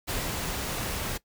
pink noise with ADSR envelope, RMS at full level -30 dBFS, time 0.07-1.18 s, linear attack 26 ms, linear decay 170 ms, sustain -2 dB, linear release 15 ms, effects noise-tail reverb RT60 0.1 s tail -19 dB re dry

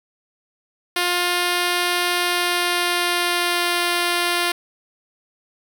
5% pulse tone with pitch glide, 353.6 to 349.5 Hz, F4 to F4, +22 to +1 cents, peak -7 dBFS, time 0.96-4.52 s, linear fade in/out 5 ms, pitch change -21 cents, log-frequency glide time 2.11-3.82 s, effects 8-bit

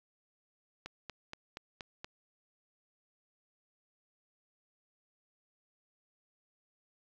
click train, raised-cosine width 0.2 ms, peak -24 dBFS, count 6, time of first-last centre 0.86-2.045 s, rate 4.22 Hz, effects low-pass 5000 Hz 12 dB/octave + 10-bit

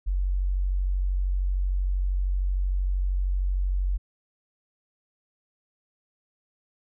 sine tone, 46.49 Hz, F#1, 9 cents sharp, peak -22 dBFS, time 0.06-3.98 s, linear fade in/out 20 ms, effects none

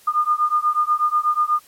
sine beating tone pair, 1212 / 1220.2 Hz, D#6 / D#6, -46 / -34 cents, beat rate 8.2 Hz, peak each -19 dBFS, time 0.07-1.6 s, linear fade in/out 10 ms, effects white hiss -51 dBFS RMS until 1.67 s + MP3 64 kbps

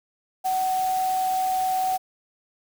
sine tone in noise, 750 Hz, F#5, 23 cents sharp, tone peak -21 dBFS, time 0.44-1.98 s, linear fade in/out 20 ms, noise white, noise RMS -37 dBFS, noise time 0.44-1.98 s, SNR +13 dB, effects none

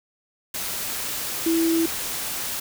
sine tone in noise, 329.6 Hz, E4, in tune, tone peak -18 dBFS, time 1.46-1.86 s, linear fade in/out 5 ms, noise white, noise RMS -29 dBFS, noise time 0.54-2.6 s, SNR +8 dB, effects none

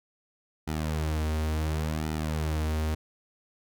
sawtooth tone with flanger, 77.78 Hz, D#2, in tune, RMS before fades -29 dBFS, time 0.67-2.95 s, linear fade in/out 10 ms, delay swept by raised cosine 1.8 to 6.1 ms, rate 0.7 Hz, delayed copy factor -0.7, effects none

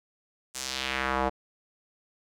square tone with band-pass filter sweep, 65.7 Hz, C2, 8 cents sharp, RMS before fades -30 dBFS, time 0.54-1.3 s, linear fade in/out 20 ms, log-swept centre 8300 to 710 Hz, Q 1.5, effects none

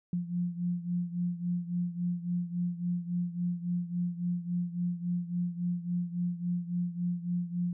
sine beating tone pair, 174.61 / 178.21 Hz, F3 / F3, 0 / +35 cents, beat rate 3.6 Hz, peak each -31 / -35 dBFS, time 0.13-7.73 s, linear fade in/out 2 ms, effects none

